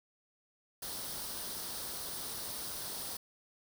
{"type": "noise with comb filter", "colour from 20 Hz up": "white", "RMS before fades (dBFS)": -41, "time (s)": [0.82, 3.17], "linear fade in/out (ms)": 5, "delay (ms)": 0.21, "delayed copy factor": 0.55, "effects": []}